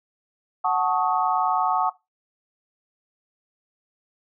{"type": "chord", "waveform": "sine", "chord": "D# half-diminished seventh", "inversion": "first", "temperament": "equal with one note detuned", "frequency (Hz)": [740, 880, 1108.7, 1258.2], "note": ["F#5", "A5", "C#6", "D#6"], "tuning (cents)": [0, 0, 0, 19], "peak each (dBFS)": [-23, -25, -25, -27], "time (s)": [0.64, 1.9], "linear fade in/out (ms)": 10, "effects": ["noise-tail reverb RT60 0.2 s tail -18 dB re dry"]}